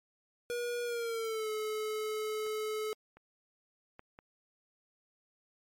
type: tone with pitch glide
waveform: square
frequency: 480.7 to 430.7 Hz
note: B4 to A4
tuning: -47 to -37 cents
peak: -34 dBFS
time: 0.5-2.93 s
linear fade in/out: 0 ms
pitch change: -190 cents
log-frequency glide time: 0.84-1.5 s
type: clicks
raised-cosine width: 0.5 ms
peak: -38 / -40 / -34 / -35 dBFS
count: 4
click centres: 2.465 / 3.17 / 3.994 / 4.189 s
effects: MP3 64 kbps